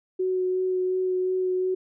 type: tone with vibrato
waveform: sine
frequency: 370 Hz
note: F#4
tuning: in tune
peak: -22 dBFS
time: 0.19-1.75 s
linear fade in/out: 10 ms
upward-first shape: sine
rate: 2.8 Hz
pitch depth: 11 cents each way
effects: none